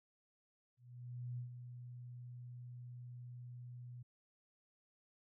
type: tone with ADSR envelope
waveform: sine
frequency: 122.6 Hz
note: B2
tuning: 12 cents flat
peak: -40 dBFS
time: 0.77-4.03 s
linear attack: 610 ms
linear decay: 110 ms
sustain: -8 dB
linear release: 10 ms
effects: none